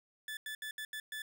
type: tone bursts at uneven times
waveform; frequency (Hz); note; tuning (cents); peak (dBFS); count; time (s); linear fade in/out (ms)
30% pulse; 1738; A6; -22; -37; 6; 0.28-0.37 / 0.46-0.55 / 0.62-0.71 / 0.78-0.85 / 0.93-1 / 1.12-1.22; 2
effects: none